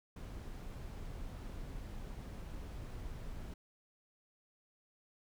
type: noise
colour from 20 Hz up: brown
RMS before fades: -45 dBFS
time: 0.16-3.54 s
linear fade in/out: 5 ms
effects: none